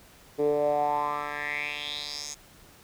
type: tone with band-pass filter sweep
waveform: 10% pulse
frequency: 146.83 Hz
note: D3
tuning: in tune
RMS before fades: -29 dBFS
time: 0.38-2.35 s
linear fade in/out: 20 ms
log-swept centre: 390 to 6700 Hz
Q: 5.1
effects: pink hiss -54 dBFS RMS until 2.83 s